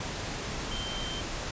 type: tone in noise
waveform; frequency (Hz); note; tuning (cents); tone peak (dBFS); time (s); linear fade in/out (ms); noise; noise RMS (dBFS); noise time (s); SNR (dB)
sine; 3122; G7; -8; -37; 0.71-1.21; 5; pink; -35; 0-1.51; -5
effects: resampled to 16000 Hz